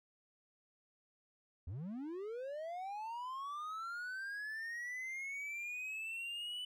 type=linear sweep; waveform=triangle; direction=up; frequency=73.9 to 2995 Hz; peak=-39 dBFS; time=1.67-6.65 s; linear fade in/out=5 ms; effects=none